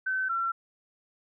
sine tone pair in turn, 1529 / 1356.3 Hz, G6 / E6, -44 / +49 cents, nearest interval major second, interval 207 cents, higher first, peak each -26 dBFS, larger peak neither, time 0.06-0.29 / 0.29-0.52 s, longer neither, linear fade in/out 10 ms, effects none

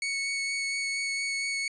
sawtooth tone with vibrato, 2217 Hz, C#7, in tune, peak -25 dBFS, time 0.02-1.68 s, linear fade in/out 2 ms, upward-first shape sine, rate 4.3 Hz, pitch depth 9 cents each way, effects resampled to 22050 Hz

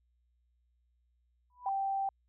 sine tone with exponential growth, 987.8 Hz, B5, in tune, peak -35 dBFS, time 1.5-1.69 s, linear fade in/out 2 ms, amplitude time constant 40 ms
sine tone, 782 Hz, G5, 4 cents flat, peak -30 dBFS, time 1.66-2.09 s, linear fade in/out 2 ms
effects added 60 Hz sine -70 dBFS peak until 2.28 s

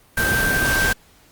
sine tone in noise, 1568 Hz, G6, in tune, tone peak -18 dBFS, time 0.17-0.93 s, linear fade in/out 5 ms, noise pink, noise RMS -22 dBFS, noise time 0.17-0.93 s, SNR +1 dB, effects pink hiss -53 dBFS RMS until 1.31 s + Opus 32 kbps

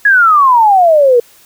sine exponential sweep, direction down, 1700 to 466.2 Hz, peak -4 dBFS, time 0.05-1.2 s, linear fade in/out 5 ms, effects white hiss -44 dBFS RMS until 1.45 s

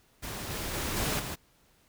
pink noise with level steps, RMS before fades -38 / -35 / -33 / -30 / -37 dBFS, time 0.22-1.36 s, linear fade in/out 20 ms, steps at 0.5 / 0.73 / 0.96 / 1.19 s, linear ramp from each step 10 ms, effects pink hiss -65 dBFS RMS until 1.88 s

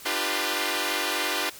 5% pulse chord, G dominant seventh, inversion second, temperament equal with one note detuned, 299.8 / 349.2 / 392 / 493.9 Hz, D4 / F4 / G4 / B4, +36 / 0 / 0 / 0 cents, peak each -19 dBFS, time 0.05-1.5 s, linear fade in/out 10 ms, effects white hiss -44 dBFS RMS until 1.59 s + MP3 96 kbps

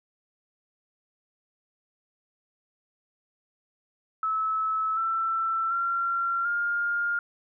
sine tone with pitch steps, 1300 / 1335.8 / 1372.5 / 1410.3 Hz, E6 / E6 / F6 / F6, -24 / +23 / -31 / +17 cents, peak -24 dBFS, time 4.23-7.19 s, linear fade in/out 2 ms, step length 740 ms, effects none

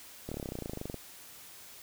slowing click train, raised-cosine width 2 ms, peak -24 dBFS, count 20, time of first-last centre 0.29-0.943 s, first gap 26 ms, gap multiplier 1.03, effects white hiss -51 dBFS RMS until 1.82 s

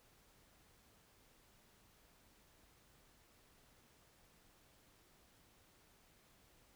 silence, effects pink hiss -69 dBFS RMS until 6.75 s

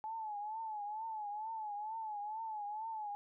sine tone with vibrato, 859 Hz, A5, 42 cents flat, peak -39 dBFS, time 0.04-3.15 s, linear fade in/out 0 ms, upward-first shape triangle, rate 2.2 Hz, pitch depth 100 cents each way, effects none

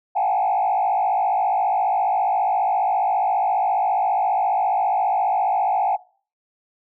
sine tone with frequency modulation, 786 Hz, G5, 4 cents sharp, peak -16 dBFS, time 0.15-5.97 s, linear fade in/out 20 ms, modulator 54.7 Hz, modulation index 1.5, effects noise-tail reverb RT60 0.4 s tail -21 dB re dry + tanh soft clip ceiling -13 dBFS

